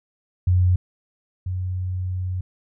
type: tone pair in turn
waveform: sine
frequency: 90.6 / 91.81 Hz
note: F#2 / F#2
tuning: -36 / -13 cents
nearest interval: unison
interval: 23 cents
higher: second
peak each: -14 / -23 dBFS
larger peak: first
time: 0.47-0.76 / 1.46-2.41 s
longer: second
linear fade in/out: 5 ms
effects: none